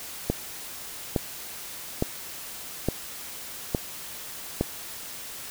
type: click train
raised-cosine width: 2 ms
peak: -9 dBFS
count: 6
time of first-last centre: 0.3-4.61 s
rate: 1.16 Hz
effects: white hiss -39 dBFS RMS until 5.5 s